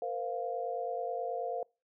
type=chord; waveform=sine; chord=Bb suspended second; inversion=none; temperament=equal with one note detuned; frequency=466.2 / 515.5 / 698.5 Hz; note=Bb4 / C5 / F5; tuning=0 / -26 / 0 cents; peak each=-38 / -38 / -36 dBFS; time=0.02-1.63 s; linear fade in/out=2 ms; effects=noise-tail reverb RT60 0.3 s tail -26 dB re dry